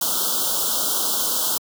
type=band-stop noise; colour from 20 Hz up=white; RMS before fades=-22 dBFS; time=0.01-1.58 s; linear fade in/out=5 ms; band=1500 to 3000 Hz; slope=96 dB/octave; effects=high-pass 200 Hz 12 dB/octave